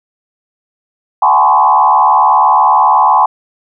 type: tone with frequency modulation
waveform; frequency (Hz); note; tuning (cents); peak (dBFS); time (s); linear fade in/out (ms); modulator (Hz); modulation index
sine; 932.3; A#5; 0; -5; 1.22-3.26; 5; 73.9; 2.3
effects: none